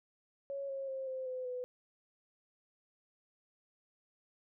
sine tone with pitch steps, 554.4 / 543 / 531.8 / 520.9 / 510.2 / 499.7 Hz, C#5 / C#5 / C5 / C5 / C5 / B4, 0 / -36 / +28 / -8 / -44 / +20 cents, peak -37 dBFS, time 0.5-1.64 s, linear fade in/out 0 ms, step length 190 ms, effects none

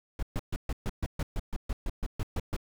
brown noise bursts, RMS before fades -30 dBFS, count 15, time 0.19-2.565 s, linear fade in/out 2 ms, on 37 ms, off 130 ms, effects none

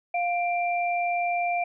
sine tone pair together, 701.4 / 2365 Hz, F5 / D7, +7 / +12 cents, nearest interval octave + major sixth, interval 2105 cents, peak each -24 / -30 dBFS, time 0.14-1.64 s, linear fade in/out 5 ms, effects none

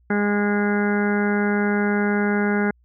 harmonic tone with a mistuned harmonic, 205.4 Hz, G#3, 19 cents flat, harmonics 1 / 2 / 3 / 4 / 5 / 6 / 7 / 8 / 9 / 10, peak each -20 / -24 / -34 / -30 / -39 / -39 / -28 / -30 / -40 / -34 dBFS, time 0.1-2.71 s, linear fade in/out 5 ms, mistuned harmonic 6, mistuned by -22 cents, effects added 60 Hz sine -55 dBFS peak until 2.84 s

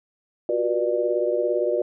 sine tone cluster, 357.4 / 375 / 483.7 / 597 Hz, F4 / F#4 / B4 / D5, +40 / +23 / -36 / +28 cents, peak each -26 / -28 / -25 / -24 dBFS, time 0.49-1.82 s, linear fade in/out 2 ms, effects none

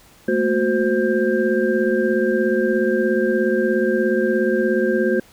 sine tone cluster, 215.8 / 232.7 / 366 / 520 / 1587 Hz, A3 / A#3 / F#4 / C5 / G6, -33 / -3 / -19 / -11 / +21 cents, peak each -23 / -24 / -19 / -22 / -26 dBFS, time 0.28-5.2 s, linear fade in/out 5 ms, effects pink hiss -50 dBFS RMS until 5.32 s

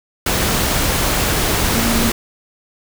sine tone in noise, 230 Hz, A#3, 23 cents flat, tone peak -18 dBFS, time 1.75-2.1 s, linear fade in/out 5 ms, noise pink, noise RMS -17 dBFS, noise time 0.26-2.12 s, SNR -4 dB, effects none

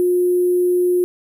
sine tone with sample-and-hold, 357.6 Hz, F4, 41 cents sharp, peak -13 dBFS, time 0-1.04 s, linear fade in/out 0 ms, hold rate 11025 Hz, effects none

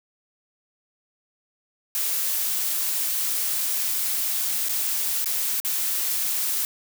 blue noise with dropouts, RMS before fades -25 dBFS, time 1.95-6.65 s, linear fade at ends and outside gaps 1 ms, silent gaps 4.686-4.693 / 5.245-5.258 / 5.601-5.648 s, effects none

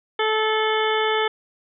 harmonic tone, 435.4 Hz, A4, 18 cents flat, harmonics 1 / 2 / 3 / 4 / 5 / 7 / 8, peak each -22 / -25 / -27 / -28 / -29 / -30 / -31 dBFS, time 0.19-1.28 s, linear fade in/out 5 ms, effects none

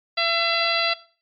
harmonic tone, 674 Hz, E5, 38 cents sharp, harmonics 1 / 2 / 3 / 4 / 5 / 6 / 7, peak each -27 / -27 / -27 / -27 / -27 / -27 / -27 dBFS, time 0.17-0.94 s, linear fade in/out 10 ms, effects noise-tail reverb RT60 0.4 s tail -18 dB re dry + MP3 32 kbps

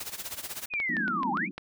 white noise with tremolo, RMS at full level -35 dBFS, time 0-0.66 s, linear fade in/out 5 ms, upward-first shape sine, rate 16 Hz, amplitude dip 80%
sine linear two-way sweep, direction down then up, 2543 to 776 to 2543 Hz, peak -27 dBFS, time 0.7-1.49 s, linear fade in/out 50 ms, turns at 1.32 s
clicks, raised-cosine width 0.3 ms, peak -21 dBFS, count 7, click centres 0.738 / 0.801 / 0.968 / 1.08 / 1.232 / 1.372 / 1.58 s
pink band-pass noise, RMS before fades -35 dBFS, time 0.89-1.51 s, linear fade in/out 0 ms, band 170 to 340 Hz, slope 96 dB/octave
effects none

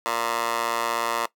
15% pulse tone with high-pass filter, 116.5 Hz, A#2, 1 cent flat, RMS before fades -26 dBFS, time 0.06-1.26 s, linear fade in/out 0 ms, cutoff 790 Hz, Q 3.3, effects noise-tail reverb RT60 0.1 s tail -18 dB re dry

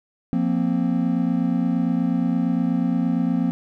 triangle chord, F suspended fourth, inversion none, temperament equal, 174.61 / 233.1 / 261.6 Hz, F3 / Bb3 / C4, 0 / 0 / 0 cents, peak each -21 dBFS, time 0.33-3.51 s, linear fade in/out 0 ms, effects none

